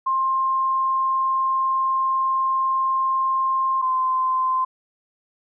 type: tone pair in turn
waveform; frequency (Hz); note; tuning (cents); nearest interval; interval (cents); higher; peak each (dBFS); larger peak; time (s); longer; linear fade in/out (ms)
sine; 1058 / 1037.4; C6 / C6; +19 / -15; unison; 34; first; -18; neither; 0.06-3.82 / 3.82-4.65; first; 10
effects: none